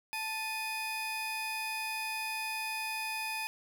35% pulse tone pair together, 880 / 2489 Hz, A5 / D#7, 0 / 0 cents, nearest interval octave + tritone, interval 1800 cents, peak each -37 / -34 dBFS, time 0.13-3.47 s, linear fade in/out 0 ms, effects none

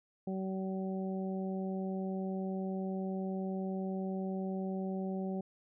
harmonic tone, 190 Hz, F#3, 46 cents sharp, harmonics 1 / 2 / 3 / 4, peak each -35 / -41 / -45 / -47 dBFS, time 0.27-5.41 s, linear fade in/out 5 ms, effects none

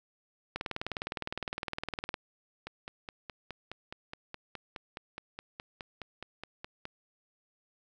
two click trains, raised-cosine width 0.3 ms, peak -24 / -18 dBFS, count 21 / 32, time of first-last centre 2.67-6.854 / 0.56-2.142 s, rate 4.78 / 19.6 Hz, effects none

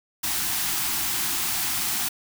white band-stop noise, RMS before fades -26 dBFS, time 0.23-2.09 s, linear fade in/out 10 ms, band 380 to 680 Hz, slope 96 dB/octave, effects none

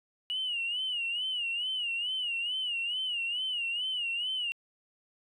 sine tone with vibrato, 2894 Hz, F#7, 39 cents flat, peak -29 dBFS, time 0.3-4.52 s, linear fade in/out 0 ms, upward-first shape sine, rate 2.3 Hz, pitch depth 110 cents each way, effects tanh soft clip ceiling -25 dBFS

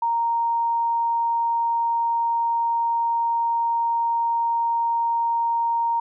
sine tone, 930 Hz, A#5, 4 cents flat, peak -19 dBFS, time 0.02-6 s, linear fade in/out 5 ms, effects none

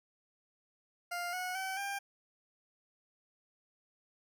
20% pulse tone with pitch steps, 701 / 731.6 / 763.6 / 796.9 Hz, F5 / F#5 / G5 / G5, +6 / -20 / -46 / +28 cents, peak -31 dBFS, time 1.11-1.99 s, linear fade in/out 10 ms, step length 220 ms, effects none

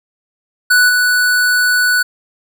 square tone with level steps, 1482 Hz, F#6, 2 cents sharp, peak -8 / -11 dBFS, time 0.7-2.03 s, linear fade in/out 10 ms, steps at 0.88 s, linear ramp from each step 20 ms, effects none

